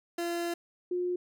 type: tone pair in turn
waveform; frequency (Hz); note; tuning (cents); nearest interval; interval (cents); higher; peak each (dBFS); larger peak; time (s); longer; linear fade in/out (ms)
30% pulse / sine; 342.6 / 357.6; F4 / F4; -33 / +41; minor second; 74; second; -28; neither; 0.18-0.54 / 0.91-1.16; first; 5
effects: none